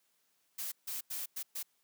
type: noise bursts at uneven times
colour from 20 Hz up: blue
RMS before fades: -39 dBFS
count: 5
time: 0.58-0.72 / 0.87-1.01 / 1.1-1.26 / 1.36-1.43 / 1.55-1.63 s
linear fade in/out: 10 ms
effects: white hiss -75 dBFS RMS until 1.83 s + high-pass 150 Hz 12 dB/octave